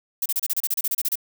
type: noise bursts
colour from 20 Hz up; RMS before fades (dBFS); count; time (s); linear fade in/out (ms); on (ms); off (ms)
violet; -23; 14; 0.22-1.155; 5; 38; 31
effects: none